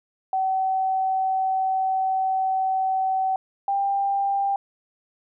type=tone pair in turn; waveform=sine; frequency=761 / 793.2 Hz; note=F#5 / G5; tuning=+48 / +20 cents; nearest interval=minor second; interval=72 cents; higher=second; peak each=-20 / -20 dBFS; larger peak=neither; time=0.33-3.36 / 3.68-4.56 s; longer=first; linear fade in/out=2 ms; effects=none